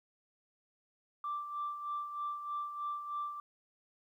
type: tone with tremolo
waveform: sine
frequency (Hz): 1174.7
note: D6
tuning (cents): 0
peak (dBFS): -33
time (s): 1.24-3.4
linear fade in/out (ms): 2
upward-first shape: sine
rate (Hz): 3.2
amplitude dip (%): 60
effects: tanh soft clip ceiling -30 dBFS + 12-bit